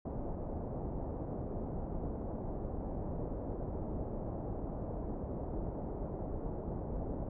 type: low-pass noise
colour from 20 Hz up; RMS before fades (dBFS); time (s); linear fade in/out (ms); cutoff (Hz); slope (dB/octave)
pink; -39; 0.05-7.29; 5; 740; 24
effects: none